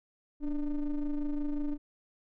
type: ring-modulated tone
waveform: triangle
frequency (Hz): 151.8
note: D#3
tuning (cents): -42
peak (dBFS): -24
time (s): 0.4-1.78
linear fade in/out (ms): 50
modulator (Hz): 139
effects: none